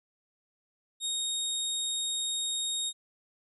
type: tone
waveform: 25% pulse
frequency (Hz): 3729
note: A#7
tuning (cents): 0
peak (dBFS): -26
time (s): 1-2.93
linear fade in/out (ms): 50
effects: resampled to 32000 Hz